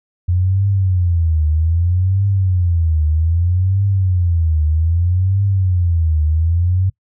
sine tone with vibrato, 87.31 Hz, F2, in tune, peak -12 dBFS, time 0.28-6.9 s, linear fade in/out 10 ms, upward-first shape triangle, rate 0.63 Hz, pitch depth 240 cents each way, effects noise-tail reverb RT60 0.1 s tail -23 dB re dry

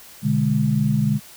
sine chord, G# diminished, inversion first, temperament equal, 123.47 / 146.83 / 207.7 Hz, B2 / D3 / G#3, 0 / 0 / 0 cents, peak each -23 / -20 / -20 dBFS, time 0.22-1.2 s, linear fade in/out 50 ms, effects white hiss -44 dBFS RMS until 1.36 s

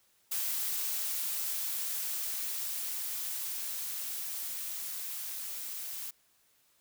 blue noise with level ramp, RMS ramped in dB -33 to -40 dBFS, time 0.31-6.11 s, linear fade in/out 10 ms, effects white hiss -69 dBFS RMS until 6.8 s

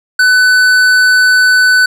sine tone with tanh clipping, 1500 Hz, F#6, 23 cents sharp, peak -7 dBFS, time 0.19-1.86 s, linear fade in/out 5 ms, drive 13 dB, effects none

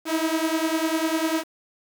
sawtooth beating tone pair, 316.1 / 326.1 Hz, D#4 / E4, +27 / -19 cents, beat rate 10 Hz, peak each -21 dBFS, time 0.05-1.44 s, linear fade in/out 50 ms, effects 7-bit

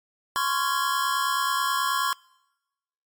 square chord, Db major seventh, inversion third, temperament just, 1039.4 / 1108.7 / 1385.9 / 1663.1 Hz, C6 / Db6 / F6 / Ab6, -12 / 0 / -14 / +2 cents, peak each -28 / -27 / -32 / -32 dBFS, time 0.36-2.13 s, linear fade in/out 0 ms, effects noise-tail reverb RT60 1.0 s tail -26 dB re dry + MP3 96 kbps

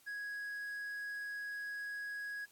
triangle tone, 1661.2 Hz, G#6, in tune, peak -38 dBFS, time 0.06-2.46 s, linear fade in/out 20 ms, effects white hiss -66 dBFS RMS until 2.51 s + AAC 64 kbps

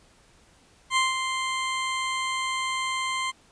20% pulse tone with ADSR envelope, 1046.5 Hz, C6, in tune, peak -14 dBFS, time 0.9-3.32 s, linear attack 65 ms, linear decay 170 ms, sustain -7 dB, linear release 25 ms, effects pink hiss -58 dBFS RMS until 3.51 s + resampled to 22050 Hz

